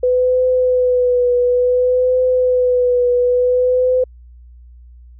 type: tone with vibrato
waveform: sine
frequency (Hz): 499.1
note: B4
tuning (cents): +18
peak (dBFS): -11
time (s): 0.03-4.04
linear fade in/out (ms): 5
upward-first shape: triangle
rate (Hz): 0.57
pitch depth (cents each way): 34
effects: added 60 Hz sine -38 dBFS peak until 5.19 s